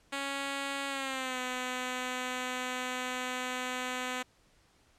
5% pulse tone with pitch glide, 277.2 to 252.7 Hz, C#4 to B3, 0 to +40 cents, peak -22 dBFS, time 0.12-4.23 s, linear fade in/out 10 ms, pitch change -160 cents, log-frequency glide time 0.88-1.39 s, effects pink hiss -66 dBFS RMS until 4.98 s + low-pass 9000 Hz 12 dB/octave

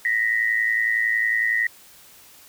sine tone pair together, 1864.7 / 1975.6 Hz, A#6 / B6, 0 / 0 cents, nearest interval minor second, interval 100 cents, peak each -21 / -22 dBFS, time 0.05-1.67 s, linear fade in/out 2 ms, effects white hiss -49 dBFS RMS until 2.48 s

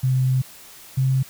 sine tone pair in turn, 129.7 / 132.12 Hz, C3 / C3, -15 / +17 cents, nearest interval unison, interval 32 cents, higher second, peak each -16 dBFS, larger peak neither, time 0.03-0.42 / 0.97-1.23 s, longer first, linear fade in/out 10 ms, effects white hiss -44 dBFS RMS until 1.29 s

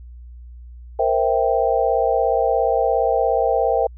sine chord, C dominant seventh, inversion third, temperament equal, 466.2 / 523.3 / 659.3 / 784 Hz, Bb4 / C5 / E5 / G5, 0 / 0 / 0 / 0 cents, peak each -21 dBFS, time 0.99-3.87 s, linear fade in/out 5 ms, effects added 60 Hz sine -36 dBFS peak until 3.97 s

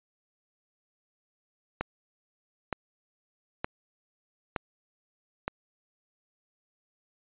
click train, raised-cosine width 0.5 ms, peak -14 dBFS, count 5, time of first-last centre 1.81-5.48 s, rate 1.09 Hz, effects resampled to 8000 Hz

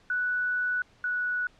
sine tone pair in turn, 1480 / 1472.4 Hz, F#6 / F#6, 0 / -9 cents, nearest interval unison, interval 9 cents, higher first, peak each -25 / -26 dBFS, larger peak first, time 0.1-0.82 / 1.04-1.47 s, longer first, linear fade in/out 2 ms, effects pink hiss -60 dBFS RMS until 1.59 s + low-pass 5000 Hz 12 dB/octave

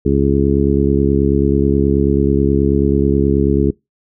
harmonic tone, 69.3 Hz, C#2, in tune, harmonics 1 / 2 / 3 / 4 / 5 / 6, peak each -18 / -18 / -18 / -18 / -18 / -18 dBFS, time 0.05-3.71 s, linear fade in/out 10 ms, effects noise-tail reverb RT60 0.2 s tail -24 dB re dry

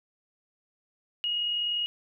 sine tone with amplitude modulation, 2881 Hz, F#7, 47 cents flat, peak -25 dBFS, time 1.24-1.86 s, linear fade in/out 0 ms, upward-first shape sine, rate 40.1 Hz, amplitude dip 25%, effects none

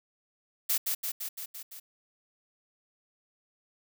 blue noise with echo, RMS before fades -27 dBFS, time 0.69-0.78 s, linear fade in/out 10 ms, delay 170 ms, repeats 6, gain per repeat -3 dB, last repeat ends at 1.8 s, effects none

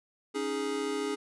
square chord, C# suspended second, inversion none, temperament equal, 277.2 / 311.1 / 415.3 Hz, C#4 / D#4 / G#4, 0 / 0 / 0 cents, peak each -37 / -38 / -33 dBFS, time 0.34-1.16 s, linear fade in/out 20 ms, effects resampled to 24000 Hz

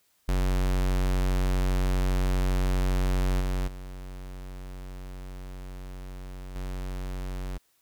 square tone with level steps, 46.25 Hz, F#1, in tune, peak -23 / -26 / -38 / -32 dBFS, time 0.28-7.58 s, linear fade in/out 10 ms, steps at 3.4 / 3.67 / 6.55 s, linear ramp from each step 10 ms, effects white hiss -68 dBFS RMS until 7.81 s

